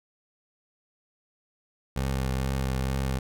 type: tone with vibrato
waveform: 20% pulse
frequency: 66 Hz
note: C2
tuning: 16 cents sharp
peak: -21 dBFS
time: 1.96-3.19 s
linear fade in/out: 5 ms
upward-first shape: triangle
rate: 2.2 Hz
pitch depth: 33 cents each way
effects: none